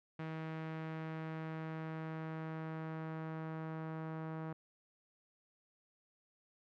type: tone with low-pass filter sweep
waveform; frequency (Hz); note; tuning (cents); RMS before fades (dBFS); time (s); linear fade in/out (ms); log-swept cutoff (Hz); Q
sawtooth; 159.5; D#3; +43; -43; 0.19-4.53; 5; 2200 to 1300; 1.2
effects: none